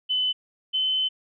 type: tone pair in turn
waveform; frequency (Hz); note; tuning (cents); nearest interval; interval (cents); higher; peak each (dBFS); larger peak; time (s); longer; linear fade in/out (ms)
sine; 3020 / 3050; F#7 / G7; +35 / -48; unison; 17; second; -21 / -21; neither; 0.09-0.33 / 0.73-1.09; second; 20
effects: none